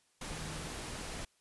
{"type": "tone in noise", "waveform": "sine", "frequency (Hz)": 157.7, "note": "D#3", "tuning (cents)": 24, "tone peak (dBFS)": -48, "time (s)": [0.31, 0.67], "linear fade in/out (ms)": 5, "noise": "pink", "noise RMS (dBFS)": -42, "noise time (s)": [0.21, 1.25], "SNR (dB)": -9, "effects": ["white hiss -72 dBFS RMS until 1.4 s", "resampled to 24000 Hz"]}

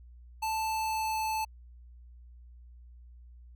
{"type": "tone with pitch glide", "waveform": "square", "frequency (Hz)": [880, 874.4], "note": ["A5", "A5"], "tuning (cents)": [0, -11], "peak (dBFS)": -30, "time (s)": [0.42, 1.45], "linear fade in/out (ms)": 10, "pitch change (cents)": -11, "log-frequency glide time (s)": [0.67, 1.21], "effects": ["added 60 Hz sine -49 dBFS peak until 3.55 s"]}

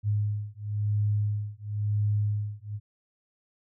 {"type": "beating tone pair", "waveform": "sine", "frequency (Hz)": [103.83, 104.8], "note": ["G#2", "G#2"], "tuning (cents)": [0, 16], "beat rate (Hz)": 0.97, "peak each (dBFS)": -28, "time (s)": [0.03, 2.8], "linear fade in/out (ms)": 50, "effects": []}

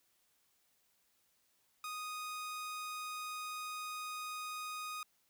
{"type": "tone", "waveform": "sawtooth", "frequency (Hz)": 1243, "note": "D#6", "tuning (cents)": -2, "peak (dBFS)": -37, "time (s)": [1.84, 5.03], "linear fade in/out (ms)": 2, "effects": ["white hiss -75 dBFS RMS until 5.29 s"]}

